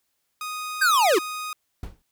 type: tone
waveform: sawtooth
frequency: 1244.5 Hz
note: D#6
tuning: in tune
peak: -26 dBFS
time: 0.41-1.53 s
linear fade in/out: 2 ms
type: linear sweep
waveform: square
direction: down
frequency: 1620 to 308.8 Hz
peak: -17 dBFS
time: 0.81-1.19 s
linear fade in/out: 10 ms
type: noise with exponential decay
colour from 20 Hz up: brown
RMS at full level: -29 dBFS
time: 1.83-2.02 s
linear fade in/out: 2 ms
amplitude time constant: 41 ms
effects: white hiss -74 dBFS RMS until 2.11 s